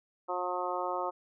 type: harmonic tone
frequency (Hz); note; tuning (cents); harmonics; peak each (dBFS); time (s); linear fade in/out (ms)
179.8; F#3; -49; 2 / 3 / 4 / 5 / 6 / 7; -39 / -37 / -37 / -37 / -38 / -39; 0.28-1.11; 20
effects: none